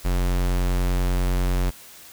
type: tone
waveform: square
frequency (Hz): 45.09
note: F#1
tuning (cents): -44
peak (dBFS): -20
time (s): 0.04-1.71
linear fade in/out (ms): 20
effects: white hiss -45 dBFS RMS until 2.12 s